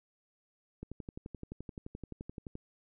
click train, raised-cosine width 3 ms, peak -29 dBFS, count 21, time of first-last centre 0.83-2.554 s, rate 11.6 Hz, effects none

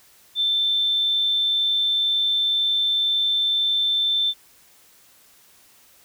sine tone, 3549 Hz, A7, 14 cents sharp, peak -18 dBFS, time 0.35-4.34 s, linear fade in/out 50 ms, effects white hiss -54 dBFS RMS until 6.04 s

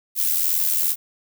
violet noise with amplitude modulation, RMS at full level -18 dBFS, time 0.15-0.96 s, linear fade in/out 50 ms, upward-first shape sine, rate 82.4 Hz, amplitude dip 60%, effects none

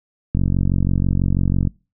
click train, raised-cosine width 5 ms, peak -6 dBFS, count 62, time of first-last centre 0.35-1.673 s, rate 46.1 Hz, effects noise-tail reverb RT60 0.3 s tail -25 dB re dry

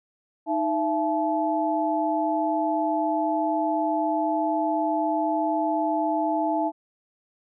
sine tone cluster, 312 / 671 / 863 Hz, D#4 / E5 / A5, +5 / +31 / -34 cents, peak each -26 dBFS, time 0.46-6.72 s, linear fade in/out 50 ms, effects none

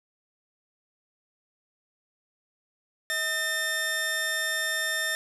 sawtooth tone pair together, 636.8 / 1800 Hz, D#5 / A6, +40 / +39 cents, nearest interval octave + tritone, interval 1799 cents, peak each -33 / -23 dBFS, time 3.1-5.15 s, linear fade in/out 0 ms, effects none

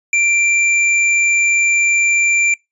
square tone, 2359 Hz, D7, 7 cents sharp, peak -12 dBFS, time 0.13-2.54 s, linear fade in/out 2 ms, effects noise-tail reverb RT60 0.2 s tail -26 dB re dry + resampled to 22050 Hz

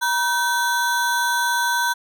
square ring-modulated tone, 1244.5 Hz, D#6, in tune, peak -16 dBFS, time 0.01-1.94 s, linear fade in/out 20 ms, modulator 288 Hz, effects none

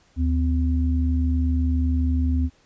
sine tone pair together, 76 / 255.6 Hz, D#2 / C4, -40 / -40 cents, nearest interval octave + major sixth, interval 2100 cents, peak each -19 / -25 dBFS, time 0.16-2.5 s, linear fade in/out 50 ms, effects pink hiss -59 dBFS RMS until 2.65 s + resampled to 16000 Hz

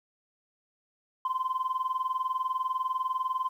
sine tone with tremolo, 1034 Hz, C6, 21 cents flat, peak -22 dBFS, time 1.25-3.49 s, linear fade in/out 2 ms, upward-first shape triangle, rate 20 Hz, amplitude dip 95%, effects tanh soft clip ceiling -22 dBFS + 10-bit

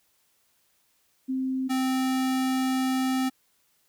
sine / square tone pair in turn, 261.6 / 260.5 Hz, C4 / C4, 0 / -7 cents, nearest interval unison, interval 7 cents, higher first, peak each -25 / -24 dBFS, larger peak second, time 1.28-1.69 / 1.69-3.3 s, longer second, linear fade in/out 20 ms, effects white hiss -68 dBFS RMS until 3.88 s

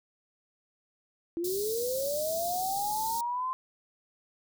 sine linear sweep, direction up, 329.6 to 1046.5 Hz, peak -29 dBFS, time 1.37-3.53 s, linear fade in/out 0 ms
white band-stop noise, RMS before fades -37 dBFS, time 1.44-3.21 s, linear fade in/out 5 ms, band 490 to 3900 Hz, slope 48 dB/octave
effects none

